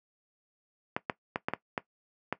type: clicks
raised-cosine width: 0.5 ms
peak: -14 dBFS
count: 7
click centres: 0.965 / 1.098 / 1.359 / 1.485 / 1.536 / 1.778 / 2.326 s
effects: noise-tail reverb RT60 0.1 s tail -17 dB re dry + high-pass 150 Hz 12 dB/octave

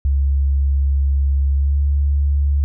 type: tone with pitch glide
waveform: sine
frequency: 69.1 to 71 Hz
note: C#2 to C#2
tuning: -5 to +42 cents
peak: -13 dBFS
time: 0.05-2.64 s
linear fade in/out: 0 ms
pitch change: +47 cents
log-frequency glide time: 1.55-1.78 s
effects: none

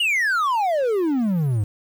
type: exponential sweep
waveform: triangle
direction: down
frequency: 2960 to 98 Hz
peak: -16 dBFS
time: 0-1.64 s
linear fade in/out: 5 ms
effects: 8-bit

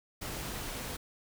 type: noise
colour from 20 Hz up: pink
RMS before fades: -39 dBFS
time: 0.21-0.97 s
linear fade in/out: 10 ms
effects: none

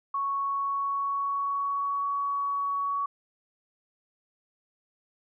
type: tone with pitch glide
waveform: sine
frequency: 1108.7 to 1124.8 Hz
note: C#6 to C#6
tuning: 0 to +25 cents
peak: -26 dBFS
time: 0.14-3.06 s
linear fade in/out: 5 ms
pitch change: +25 cents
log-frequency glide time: 0.37-2.15 s
effects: none

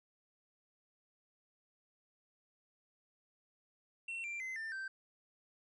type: tone with pitch steps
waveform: triangle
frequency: 2714 / 2363 / 2057 / 1790.6 / 1558.8 Hz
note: E7 / D7 / C7 / A6 / G6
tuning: +50 / +10 / -30 / +30 / -10 cents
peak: -38 dBFS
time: 4.08-4.88 s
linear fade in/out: 5 ms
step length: 160 ms
effects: resampled to 22050 Hz

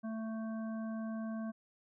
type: harmonic tone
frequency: 221.9 Hz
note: A3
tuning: 15 cents sharp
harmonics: 1 / 3 / 5 / 7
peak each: -37 / -47 / -53 / -55 dBFS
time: 0.03-1.52 s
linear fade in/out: 20 ms
effects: none

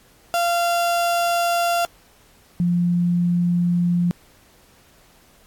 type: tone pair in turn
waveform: 35% pulse / sine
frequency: 690 / 174.71 Hz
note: F5 / F3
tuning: -21 / +1 cents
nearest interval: 2 octaves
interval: 2378 cents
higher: first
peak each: -16 dBFS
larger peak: neither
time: 0.34-1.85 / 2.6-4.11 s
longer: neither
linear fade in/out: 0 ms
effects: pink hiss -54 dBFS RMS until 5.46 s + AAC 64 kbps

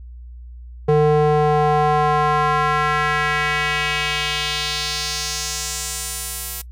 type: tone with band-pass filter sweep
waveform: square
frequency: 150 Hz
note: D3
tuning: 37 cents sharp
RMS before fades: -19 dBFS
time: 0.88-6.62 s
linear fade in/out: 10 ms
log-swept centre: 440 to 12000 Hz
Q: 1.8
effects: noise-tail reverb RT60 0.1 s tail -20 dB re dry + added 60 Hz sine -34 dBFS peak until 6.71 s

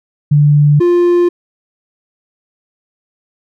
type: tone pair in turn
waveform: sine / triangle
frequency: 146.83 / 350.2 Hz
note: D3 / F4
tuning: 0 / +5 cents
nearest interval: octave + minor third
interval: 1505 cents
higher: second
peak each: -5 dBFS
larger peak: neither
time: 0.31-0.8 / 0.8-1.29 s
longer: neither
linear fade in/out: 10 ms
effects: none

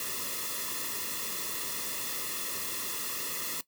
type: noise with comb filter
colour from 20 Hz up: white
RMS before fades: -35 dBFS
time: 0-3.61 s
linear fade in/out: 2 ms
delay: 1.3 ms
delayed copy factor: -0.85
effects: noise-tail reverb RT60 0.1 s tail -18 dB re dry

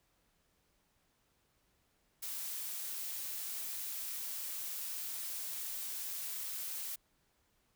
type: noise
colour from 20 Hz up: blue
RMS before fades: -41 dBFS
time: 2.22-6.96 s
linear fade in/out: 10 ms
effects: pink hiss -75 dBFS RMS until 7.75 s

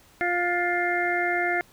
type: harmonic tone with a mistuned harmonic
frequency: 351.2 Hz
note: F4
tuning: 10 cents sharp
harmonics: 1 / 2 / 4 / 5 / 6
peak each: -29 / -27 / -31 / -29 / -28 dBFS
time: 0.21-1.61 s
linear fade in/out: 0 ms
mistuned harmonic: 4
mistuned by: +16 cents
effects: pink hiss -56 dBFS RMS until 1.72 s

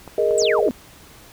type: clicks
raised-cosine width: 1 ms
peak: -22 dBFS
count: 5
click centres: 0.077 / 0.309 / 0.422 / 0.59 / 0.681 s
type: chord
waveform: sine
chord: Ab suspended second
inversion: none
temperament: equal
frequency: 415.3 / 466.2 / 622.3 Hz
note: Ab4 / Bb4 / Eb5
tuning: 0 / 0 / 0 cents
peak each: -20 dBFS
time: 0.18-0.69 s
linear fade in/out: 2 ms
type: exponential sweep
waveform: sine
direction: down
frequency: 8250 to 220 Hz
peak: -21 dBFS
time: 0.38-0.71 s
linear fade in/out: 0 ms
effects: pink hiss -46 dBFS RMS until 1.32 s

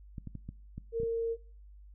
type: clicks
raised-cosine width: 5 ms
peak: -28 dBFS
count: 7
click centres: 0.182 / 0.273 / 0.353 / 0.49 / 0.78 / 1.001 / 1.033 s
type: tone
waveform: sine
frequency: 458.8 Hz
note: A#4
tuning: 28 cents flat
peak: -29 dBFS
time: 0.92-1.37 s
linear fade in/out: 50 ms
effects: noise-tail reverb RT60 0.5 s tail -22 dB re dry + added 50 Hz sine -50 dBFS peak until 1.94 s

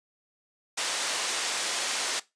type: band-pass noise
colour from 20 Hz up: white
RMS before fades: -30 dBFS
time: 0.77-2.2 s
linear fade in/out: 10 ms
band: 430 to 7400 Hz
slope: 12 dB/octave
effects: noise-tail reverb RT60 0.2 s tail -18 dB re dry + resampled to 22050 Hz

